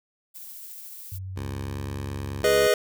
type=noise with tremolo; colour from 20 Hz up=violet; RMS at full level=-40 dBFS; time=0.34-1.19 s; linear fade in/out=20 ms; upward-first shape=triangle; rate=14 Hz; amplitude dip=25%
type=tone with vibrato; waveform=sine; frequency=94.4 Hz; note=F#2; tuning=35 cents sharp; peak=-32 dBFS; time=1.12-2.42 s; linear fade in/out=0 ms; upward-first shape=sine; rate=14 Hz; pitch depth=12 cents each way
type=tone with pitch glide; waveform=10% pulse; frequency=68.2 to 69.35 Hz; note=C#2 to C#2; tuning=-28 to +1 cents; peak=-25 dBFS; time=1.36-2.68 s; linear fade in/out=10 ms; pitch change=+29 cents; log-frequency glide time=1.68-1.76 s
type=chord; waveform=square; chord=G# minor; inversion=none; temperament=equal; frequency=415.3 / 493.9 / 622.3 Hz; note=G#4 / B4 / D#5; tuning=0 / 0 / 0 cents; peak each=-23 dBFS; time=2.44-2.74 s; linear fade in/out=2 ms
effects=none